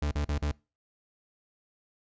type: tone bursts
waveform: 40% pulse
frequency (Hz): 73.42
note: D2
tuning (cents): 0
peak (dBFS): -26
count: 4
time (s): 0.02-0.517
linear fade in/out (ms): 5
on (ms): 95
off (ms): 39
effects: noise-tail reverb RT60 0.3 s tail -24 dB re dry + resampled to 16000 Hz